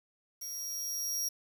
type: tone with level ramp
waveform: sawtooth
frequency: 5650 Hz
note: F8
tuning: 19 cents sharp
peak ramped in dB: -36 to -28 dBFS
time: 0.41-1.29 s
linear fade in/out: 10 ms
effects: 9-bit